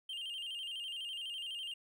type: tone with vibrato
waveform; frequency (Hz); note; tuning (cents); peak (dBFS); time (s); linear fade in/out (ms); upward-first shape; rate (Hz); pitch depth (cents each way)
triangle; 2975; F#7; +9; -38; 0.09-1.74; 5; square; 12; 88
effects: none